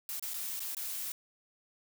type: noise with dropouts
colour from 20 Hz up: blue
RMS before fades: -38 dBFS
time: 0.09-1.12 s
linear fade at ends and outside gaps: 1 ms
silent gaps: 0.196-0.225 / 0.336-0.341 / 0.594-0.603 / 0.748-0.768 s
effects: none